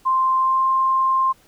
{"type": "tone with pitch glide", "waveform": "sine", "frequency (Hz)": [1046.5, 1055], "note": ["C6", "C6"], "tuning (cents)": [0, 14], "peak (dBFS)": -15, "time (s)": [0.05, 1.33], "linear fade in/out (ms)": 20, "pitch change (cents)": 14, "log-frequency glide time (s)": [0.39, 0.66], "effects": ["pink hiss -55 dBFS RMS until 1.47 s"]}